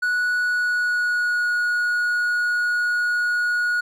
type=tone with pitch glide; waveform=triangle; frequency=1470 to 1451.4 Hz; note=F#6 to F#6; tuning=-12 to -34 cents; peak=-17 dBFS; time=0.02-3.81 s; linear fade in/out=10 ms; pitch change=-22 cents; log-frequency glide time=0.38-1.49 s; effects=none